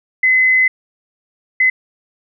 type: tone bursts at uneven times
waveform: sine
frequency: 2035 Hz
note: C7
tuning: 49 cents flat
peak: -9 dBFS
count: 2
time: 0.23-0.68 / 1.6-1.7 s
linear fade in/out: 5 ms
effects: none